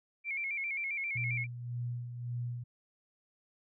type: tone with vibrato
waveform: sine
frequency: 2260 Hz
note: C#7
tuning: 33 cents sharp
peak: -33 dBFS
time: 0.24-1.47 s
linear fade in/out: 50 ms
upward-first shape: square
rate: 7.5 Hz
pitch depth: 67 cents each way
type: tone with tremolo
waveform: sine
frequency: 120.9 Hz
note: B2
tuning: 36 cents flat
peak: -33 dBFS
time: 1.15-2.64 s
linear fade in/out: 10 ms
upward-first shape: sine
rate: 1.8 Hz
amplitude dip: 55%
effects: none